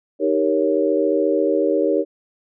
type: chord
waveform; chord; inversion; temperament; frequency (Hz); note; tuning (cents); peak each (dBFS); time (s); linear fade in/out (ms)
sine; Eb dominant seventh; none; equal; 311.1 / 392 / 466.2 / 554.4; Eb4 / G4 / Bb4 / Db5; 0 / 0 / 0 / 0; -21 / -21 / -21 / -21; 0.19-2.05; 50
effects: none